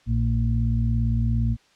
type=harmonic tone; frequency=57.4 Hz; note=A#1; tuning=26 cents flat; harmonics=1 / 2 / 4; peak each=-23 / -22 / -28 dBFS; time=0.06-1.57 s; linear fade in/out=50 ms; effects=white hiss -59 dBFS RMS until 1.75 s + low-pass 5000 Hz 12 dB/octave